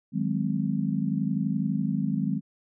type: chord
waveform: sine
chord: Ab dominant seventh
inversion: second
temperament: just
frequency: 155.74 / 186.89 / 207.7 / 259.6 Hz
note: Eb3 / Gb3 / Ab3 / C4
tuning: +2 / +18 / 0 / -13 cents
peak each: -30 / -30 / -28 / -31 dBFS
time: 0.12-2.41 s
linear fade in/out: 50 ms
effects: none